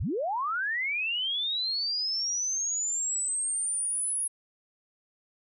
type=linear sweep; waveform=sine; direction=up; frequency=45.08 to 10548 Hz; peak=-27 dBFS; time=0-4.28 s; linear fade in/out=10 ms; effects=none